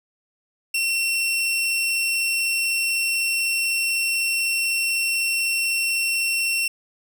sawtooth tone, 2716 Hz, F7, 49 cents flat, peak -17 dBFS, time 0.74-6.68 s, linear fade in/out 5 ms, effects none

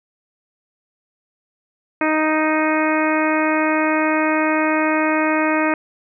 harmonic tone, 311.2 Hz, D#4, in tune, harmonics 1 / 2 / 3 / 4 / 5 / 6 / 7 / 8, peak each -19 / -22 / -24 / -25 / -26 / -27 / -27 / -28 dBFS, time 2.01-5.74 s, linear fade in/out 2 ms, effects none

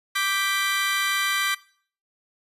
25% pulse chord, G major, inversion second, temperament equal, 1174.7 / 1568 / 1975.5 Hz, D6 / G6 / B6, 0 / 0 / 0 cents, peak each -23 dBFS, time 0.15-1.55 s, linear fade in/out 10 ms, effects noise-tail reverb RT60 0.5 s tail -20 dB re dry + resampled to 32000 Hz

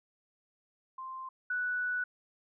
sine tone pair in turn, 1046.5 / 1480 Hz, C6 / F#6, 0 / 0 cents, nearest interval tritone, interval 600 cents, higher second, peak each -39 / -30 dBFS, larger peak second, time 0.98-1.29 / 1.5-2.04 s, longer second, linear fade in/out 5 ms, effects none

